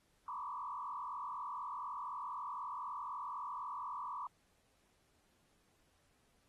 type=tone with frequency modulation; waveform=sine; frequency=1069 Hz; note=C6; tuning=37 cents sharp; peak=-40 dBFS; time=0.28-4.27 s; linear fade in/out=2 ms; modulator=44 Hz; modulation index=2.9; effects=pink hiss -75 dBFS RMS until 6.48 s + AAC 32 kbps